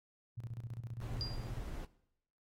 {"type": "tone with tremolo", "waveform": "sine", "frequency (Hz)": 116.54, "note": "A#2", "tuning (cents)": 0, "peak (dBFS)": -39, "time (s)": [0.37, 1.6], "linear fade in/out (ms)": 10, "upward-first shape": "square", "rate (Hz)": 15, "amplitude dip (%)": 80}
{"type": "noise", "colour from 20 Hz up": "brown", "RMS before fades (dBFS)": -43, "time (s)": [1.01, 1.85], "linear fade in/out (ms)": 2}
{"type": "tone with exponential decay", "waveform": "sine", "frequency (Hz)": 4800, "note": "D8", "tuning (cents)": 37, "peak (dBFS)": -34, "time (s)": [1.21, 1.47], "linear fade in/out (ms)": 0, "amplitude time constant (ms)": 55}
{"effects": ["noise-tail reverb RT60 0.8 s tail -19 dB re dry", "AAC 48 kbps"]}